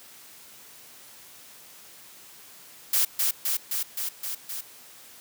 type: noise with echo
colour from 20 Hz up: blue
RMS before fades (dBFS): -22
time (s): 2.93-3.05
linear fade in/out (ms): 5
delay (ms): 260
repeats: 6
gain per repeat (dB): -2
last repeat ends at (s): 4.61
effects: white hiss -49 dBFS RMS until 5.2 s + high-pass 100 Hz 12 dB/octave